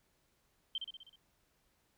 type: tone with echo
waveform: sine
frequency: 3130 Hz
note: G7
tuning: 3 cents flat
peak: -34 dBFS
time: 0.75-0.78 s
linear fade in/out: 2 ms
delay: 63 ms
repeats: 6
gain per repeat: -4 dB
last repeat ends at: 1.158 s
effects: pink hiss -75 dBFS RMS until 1.97 s